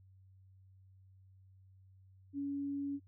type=tone; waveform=sine; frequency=281.5 Hz; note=C#4; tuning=27 cents sharp; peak=-35 dBFS; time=2.33-3 s; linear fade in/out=50 ms; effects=noise-tail reverb RT60 0.1 s tail -25 dB re dry + added 95 Hz sine -59 dBFS peak until 3.07 s